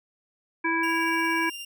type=harmonic tone; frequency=329.6 Hz; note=E4; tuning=in tune; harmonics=1 / 3 / 5 / 7; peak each=-28 / -28 / -28 / -28 dBFS; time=0.64-1.5 s; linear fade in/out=10 ms
type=tone with tremolo; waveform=sawtooth; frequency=2794 Hz; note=F7; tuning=in tune; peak=-31 dBFS; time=0.83-1.65 s; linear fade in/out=5 ms; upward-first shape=sine; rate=17 Hz; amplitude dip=30%
effects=none